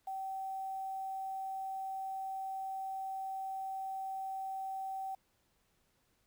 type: tone with quantisation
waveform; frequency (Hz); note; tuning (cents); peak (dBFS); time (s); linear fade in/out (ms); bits
sine; 770; G5; -31; -37; 0.07-5.15; 5; 10
effects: pink hiss -75 dBFS RMS until 6.26 s